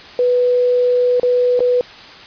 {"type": "tone with dropouts", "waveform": "sine", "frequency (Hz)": 493.9, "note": "B4", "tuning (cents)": 0, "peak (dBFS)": -11, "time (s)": [0.19, 1.81], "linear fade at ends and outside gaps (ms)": 1, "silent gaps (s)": [[1.198, 1.231], [1.593, 1.604]], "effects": ["white hiss -37 dBFS RMS until 2.26 s", "resampled to 11025 Hz"]}